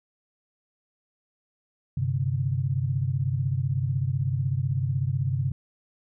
sine chord, G suspended fourth, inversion none, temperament equal with one note detuned, 96.71 / 130.81 / 146.83 Hz, G2 / C3 / D3, -23 / 0 / 0 cents, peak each -29 / -25 / -31 dBFS, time 1.97-5.52 s, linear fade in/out 5 ms, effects none

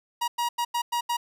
45% pulse tone bursts at uneven times, 953 Hz, A#5, 38 cents sharp, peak -24 dBFS, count 6, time 0.21-0.28 / 0.38-0.49 / 0.58-0.65 / 0.74-0.82 / 0.92-1.01 / 1.09-1.17 s, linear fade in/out 10 ms, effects none

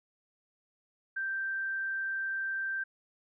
sine tone, 1568 Hz, G6, in tune, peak -31 dBFS, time 1.16-2.84 s, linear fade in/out 10 ms, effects none

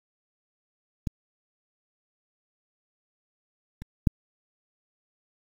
clicks, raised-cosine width 5 ms, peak -15 / -26 / -6 dBFS, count 3, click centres 1.072 / 3.82 / 4.072 s, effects 7-bit

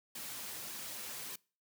white noise with flanger, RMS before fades -44 dBFS, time 0.15-1.36 s, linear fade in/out 5 ms, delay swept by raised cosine 1.4 to 7 ms, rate 1.7 Hz, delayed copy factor -0.5, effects noise-tail reverb RT60 0.4 s tail -25 dB re dry + high-pass 100 Hz 12 dB/octave

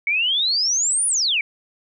sine exponential two-way sweep, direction up then down, 2207 to 9956 to 2207 Hz, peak -17 dBFS, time 0.07-1.41 s, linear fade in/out 2 ms, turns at 1.07 s, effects none

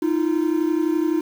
triangle tone pair together, 311.9 / 343.7 Hz, D#4 / F4, +4 / -28 cents, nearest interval major second, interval 168 cents, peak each -18 / -20 dBFS, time 0.02-1.21 s, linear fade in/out 5 ms, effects 7-bit

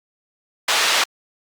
white band-pass noise, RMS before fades -18 dBFS, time 0.68-1.04 s, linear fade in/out 5 ms, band 600 to 4200 Hz, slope 12 dB/octave, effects Opus 48 kbps

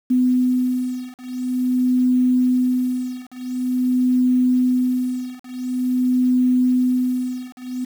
sine beating tone pair, 251.7 / 252.17 Hz, B3 / B3, +33 / +36 cents, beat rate 0.47 Hz, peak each -19 dBFS, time 0.1-7.85 s, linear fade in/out 10 ms, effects 7-bit

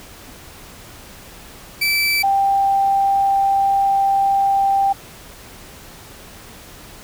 30% pulse / sine tone pair in turn, 2320 / 787.7 Hz, D7 / G5, -22 / +8 cents, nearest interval octave + perfect fifth, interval 1870 cents, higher first, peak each -13 dBFS, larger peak neither, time 1.81-2.23 / 2.23-4.93 s, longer second, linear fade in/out 10 ms, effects pink hiss -40 dBFS RMS until 7.03 s

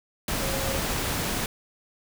sine tone in noise, 540 Hz, C#5, 45 cents flat, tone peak -33 dBFS, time 0.42-0.78 s, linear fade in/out 2 ms, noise pink, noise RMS -28 dBFS, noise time 0.28-1.46 s, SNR -8 dB, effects none

